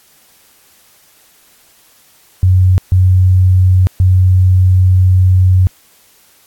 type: tone bursts at uneven times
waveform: sine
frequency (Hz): 92.5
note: F#2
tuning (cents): 0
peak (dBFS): -5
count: 3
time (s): 2.43-2.78 / 2.92-3.87 / 4-5.67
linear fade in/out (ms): 0
effects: white hiss -48 dBFS RMS until 6.46 s + AAC 64 kbps